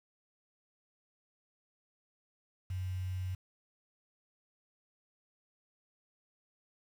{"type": "tone with quantisation", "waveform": "sine", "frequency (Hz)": 92.3, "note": "F#2", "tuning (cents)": -4, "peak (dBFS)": -34, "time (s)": [2.7, 3.35], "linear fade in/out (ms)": 5, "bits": 9, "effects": []}